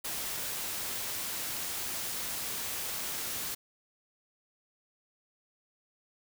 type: noise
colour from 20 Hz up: white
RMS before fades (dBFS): -36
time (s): 0.04-3.55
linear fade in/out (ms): 10
effects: none